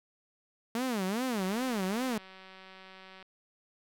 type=tone with vibrato; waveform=sawtooth; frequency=220 Hz; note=A3; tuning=in tune; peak=-26 dBFS; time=0.75-2.18 s; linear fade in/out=2 ms; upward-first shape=sine; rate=2.5 Hz; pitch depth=300 cents each way
type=click train; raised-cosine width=0.3 ms; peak=-35 dBFS; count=350; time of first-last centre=1.38-3.227 s; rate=189 Hz
effects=none